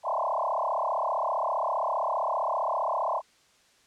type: tone with frequency modulation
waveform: sine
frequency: 836 Hz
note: G#5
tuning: 11 cents sharp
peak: -25 dBFS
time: 0.03-3.22 s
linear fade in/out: 50 ms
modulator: 35.2 Hz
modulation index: 6.6
effects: white hiss -62 dBFS RMS until 3.86 s + low-pass 7000 Hz 12 dB/octave